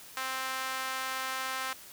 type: tone with high-pass filter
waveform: sawtooth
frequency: 262.1 Hz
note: C4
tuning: 3 cents sharp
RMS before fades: -35 dBFS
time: 0.17-1.73 s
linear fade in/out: 2 ms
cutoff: 1200 Hz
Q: 1.4
effects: white hiss -50 dBFS RMS until 1.92 s